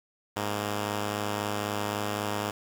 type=tone pair together; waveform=5% pulse; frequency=103.83 / 233.1 Hz; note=G#2 / A#3; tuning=0 / 0 cents; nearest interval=octave + major second; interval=1400 cents; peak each=-18 / -28 dBFS; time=0.36-2.51 s; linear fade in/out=5 ms; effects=8-bit